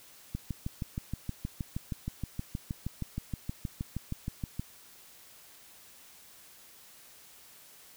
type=click train; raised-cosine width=5 ms; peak=-21 dBFS; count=28; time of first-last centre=0.35-4.595 s; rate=6.36 Hz; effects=white hiss -55 dBFS RMS until 7.96 s